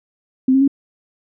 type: tone with pitch steps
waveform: sine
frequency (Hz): 260.3 / 268.2 / 276.4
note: C4 / C4 / C#4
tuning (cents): -9 / +43 / -5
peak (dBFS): -10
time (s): 0.48-0.678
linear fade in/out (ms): 5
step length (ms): 66
effects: none